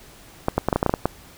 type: clicks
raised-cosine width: 1 ms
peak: -4 dBFS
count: 10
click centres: 0.484 / 0.58 / 0.686 / 0.728 / 0.76 / 0.829 / 0.863 / 0.895 / 0.939 / 1.056 s
effects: pink hiss -47 dBFS RMS until 1.37 s